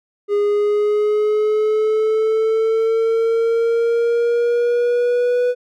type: exponential sweep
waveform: triangle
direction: up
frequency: 409.1 to 493.9 Hz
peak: -12 dBFS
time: 0.28-5.55 s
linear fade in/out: 50 ms
effects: none